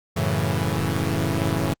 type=chord; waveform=sawtooth; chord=F# minor seventh; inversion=none; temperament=equal; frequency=92.5 / 110 / 138.59 / 164.81 Hz; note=F#2 / A2 / C#3 / E3; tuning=0 / 0 / 0 / 0 cents; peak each=-22 dBFS; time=0.16-1.74 s; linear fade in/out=10 ms; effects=Opus 48 kbps